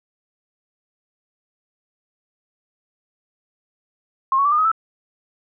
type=tone with pitch steps; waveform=sine; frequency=1068 / 1114 / 1162 / 1212 / 1264.2 / 1318.7 Hz; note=C6 / C#6 / D6 / D#6 / D#6 / E6; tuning=+35 / +8 / -19 / -46 / +27 / 0 cents; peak=-14 dBFS; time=4.32-4.716 s; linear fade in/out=2 ms; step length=66 ms; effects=none